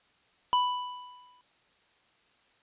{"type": "tone with exponential decay", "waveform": "square", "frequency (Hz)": 991, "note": "B5", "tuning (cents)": 6, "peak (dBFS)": -21, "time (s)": [0.53, 1.41], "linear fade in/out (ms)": 0, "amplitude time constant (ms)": 190, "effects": ["white hiss -66 dBFS RMS until 2.62 s", "resampled to 8000 Hz"]}